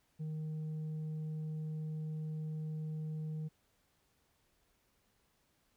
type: tone with tanh clipping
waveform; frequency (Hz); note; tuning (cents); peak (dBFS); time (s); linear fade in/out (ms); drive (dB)
sine; 155.56; D#3; 0; -38; 0.19-3.49; 20; 3
effects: pink hiss -75 dBFS RMS until 5.76 s

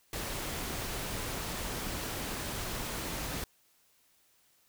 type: noise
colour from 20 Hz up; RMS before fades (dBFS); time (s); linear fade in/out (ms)
pink; -37; 0.13-3.44; 2
effects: white hiss -68 dBFS RMS until 4.68 s

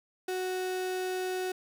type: tone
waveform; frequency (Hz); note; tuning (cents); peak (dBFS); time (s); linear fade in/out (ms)
35% pulse; 370; F#4; 0; -29; 0.28-1.52; 5
effects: none

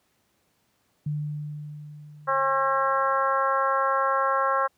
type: tone with exponential decay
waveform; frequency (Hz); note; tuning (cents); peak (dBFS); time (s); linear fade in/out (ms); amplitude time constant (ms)
sine; 149; D3; +25; -24; 1.06-3.41; 5; 510
type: harmonic tone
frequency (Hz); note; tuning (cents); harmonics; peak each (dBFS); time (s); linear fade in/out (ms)
270; C#4; -45; 2 / 3 / 4 / 5 / 6 / 7; -27 / -31 / -24 / -27 / -32 / -41; 2.27-4.68; 20
effects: pink hiss -69 dBFS RMS until 4.77 s + high-pass 80 Hz 12 dB/octave

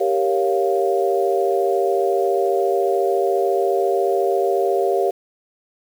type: chord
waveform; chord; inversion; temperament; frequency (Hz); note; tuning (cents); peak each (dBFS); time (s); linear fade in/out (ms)
sine; G half-diminished seventh; none; equal; 392 / 466.2 / 554.4 / 698.5; G4 / Bb4 / Db5 / F5; 0 / 0 / 0 / 0; -19 / -23 / -23 / -22; 0-5.11; 10
effects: 7-bit

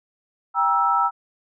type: chord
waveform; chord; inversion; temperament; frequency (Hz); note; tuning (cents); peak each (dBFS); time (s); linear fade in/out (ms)
sine; E diminished; first; just; 791.1 / 949.3 / 1318.5; G5 / Bb5 / E6; +16 / +31 / 0; -23 / -22 / -19; 0.54-1.11; 50
effects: none

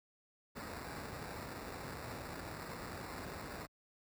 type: noise with sample-and-hold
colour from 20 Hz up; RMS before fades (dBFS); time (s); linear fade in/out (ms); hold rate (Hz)
pink; -45; 0.55-3.67; 20; 3150
effects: high-pass 60 Hz 12 dB/octave

